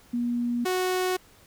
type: tone pair in turn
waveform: sine / sawtooth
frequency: 240 / 368.4 Hz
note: B3 / F#4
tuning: -49 / -7 cents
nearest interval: perfect fifth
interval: 742 cents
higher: second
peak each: -24 / -20 dBFS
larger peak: second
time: 0.13-0.65 / 0.65-1.17 s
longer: neither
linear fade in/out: 10 ms
effects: pink hiss -56 dBFS RMS until 1.46 s